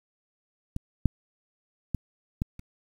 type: clicks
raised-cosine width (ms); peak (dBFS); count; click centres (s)
5; -18 / -8 / -15 / -14 / -30; 5; 0.764 / 1.057 / 1.947 / 2.419 / 2.594
effects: 8-bit